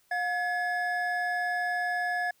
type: tone pair together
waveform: triangle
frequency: 714.8 / 1700 Hz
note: F5 / G#6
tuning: +40 / +40 cents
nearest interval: octave + minor third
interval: 1500 cents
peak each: -28 dBFS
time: 0.11-2.31 s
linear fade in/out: 5 ms
effects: white hiss -67 dBFS RMS until 2.4 s